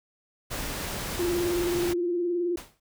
pink noise, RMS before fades -33 dBFS, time 0.5-1.94 s, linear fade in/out 20 ms
sine tone with vibrato, 349.2 Hz, F4, in tune, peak -24 dBFS, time 1.19-2.56 s, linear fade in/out 5 ms, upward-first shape sine, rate 19 Hz, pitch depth 44 cents each way
pink noise with exponential decay, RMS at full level -36 dBFS, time 2.57-2.8 s, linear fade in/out 5 ms, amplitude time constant 48 ms
effects none

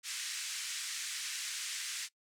white band-pass noise, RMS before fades -40 dBFS, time 0.03-2.09 s, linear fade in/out 50 ms, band 1600 to 8400 Hz, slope 24 dB/octave, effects noise-tail reverb RT60 0.1 s tail -20 dB re dry

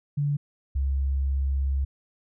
sine tone pair in turn, 144.3 / 68.1 Hz, D3 / C#2, -30 / -30 cents, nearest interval octave + minor second, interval 1300 cents, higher first, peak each -22 dBFS, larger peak neither, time 0.17-0.37 / 0.75-1.85 s, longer second, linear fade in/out 10 ms, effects none

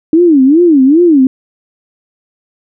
sine tone with vibrato, 303.2 Hz, D#4, 45 cents flat, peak -3 dBFS, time 0.13-1.27 s, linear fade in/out 2 ms, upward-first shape sine, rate 2.5 Hz, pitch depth 270 cents each way, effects none

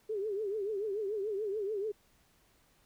sine tone with vibrato, 412.7 Hz, G#4, 11 cents flat, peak -32 dBFS, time 0.09-1.92 s, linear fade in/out 10 ms, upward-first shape triangle, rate 6.9 Hz, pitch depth 150 cents each way, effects pink hiss -68 dBFS RMS until 2.85 s

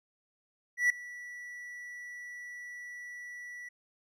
triangle tone with ADSR envelope, 1950 Hz, B6, 23 cents flat, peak -19 dBFS, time 0.77-3.69 s, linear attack 130 ms, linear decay 3 ms, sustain -21 dB, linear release 8 ms, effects none

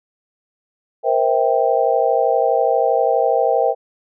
sine chord, C dominant seventh, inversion third, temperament just, 470.9 / 523.3 / 654.1 / 784.9 Hz, Bb4 / C5 / E5 / G5, +18 / 0 / -14 / +2 cents, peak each -19 dBFS, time 1.03-3.75 s, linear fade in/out 50 ms, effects none

